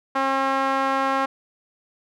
sawtooth tone with band-pass filter, 269.5 Hz, C#4, 49 cents flat, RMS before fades -22 dBFS, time 0.15-1.26 s, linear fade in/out 10 ms, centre 1100 Hz, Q 1.7, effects none

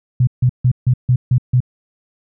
sine tone bursts, 125.3 Hz, B2, 25 cents sharp, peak -9 dBFS, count 7, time 0.2-1.604 s, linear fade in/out 5 ms, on 72 ms, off 150 ms, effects none

